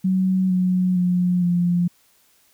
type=tone with pitch steps; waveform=sine; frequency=187.3 / 183.13 / 179.05 / 175.06 Hz; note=F#3 / F#3 / F3 / F3; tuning=+21 / -18 / +43 / +4 cents; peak=-16 dBFS; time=0.04-1.88 s; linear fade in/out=10 ms; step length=460 ms; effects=white hiss -59 dBFS RMS until 2.53 s